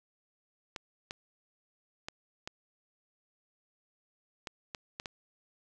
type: clicks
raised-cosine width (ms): 0.2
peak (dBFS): -21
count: 8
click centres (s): 0.762 / 1.109 / 2.085 / 2.475 / 4.472 / 4.748 / 4.999 / 5.058
effects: none